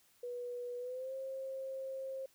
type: tone with pitch glide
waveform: sine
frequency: 488.1 to 532.3 Hz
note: B4 to C5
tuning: -20 to +30 cents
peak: -39 dBFS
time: 0.23-2.26 s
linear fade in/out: 5 ms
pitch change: +150 cents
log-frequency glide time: 0.78-1.14 s
effects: white hiss -69 dBFS RMS until 2.34 s